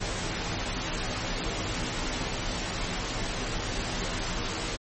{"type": "noise with comb filter", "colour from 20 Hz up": "pink", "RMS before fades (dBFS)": -31, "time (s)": [0, 4.77], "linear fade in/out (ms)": 20, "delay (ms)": 14, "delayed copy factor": -0.8, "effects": ["low-pass 11000 Hz 12 dB/octave", "MP3 32 kbps"]}